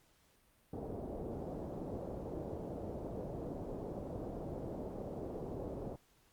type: low-pass noise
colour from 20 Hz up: white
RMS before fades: -43 dBFS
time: 0.73-5.96 s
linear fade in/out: 2 ms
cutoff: 590 Hz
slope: 24 dB/octave
effects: pink hiss -70 dBFS RMS until 6.32 s + Opus 48 kbps